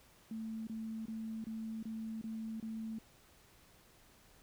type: tone bursts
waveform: sine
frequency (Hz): 221.9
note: A3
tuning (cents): +15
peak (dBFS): -39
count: 7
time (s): 0.31-2.986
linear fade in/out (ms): 2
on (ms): 360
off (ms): 26
effects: pink hiss -64 dBFS RMS until 4.42 s